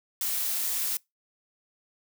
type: noise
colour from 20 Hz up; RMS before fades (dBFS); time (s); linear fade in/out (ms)
blue; -29; 0.21-0.97; 2
effects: noise-tail reverb RT60 0.2 s tail -25 dB re dry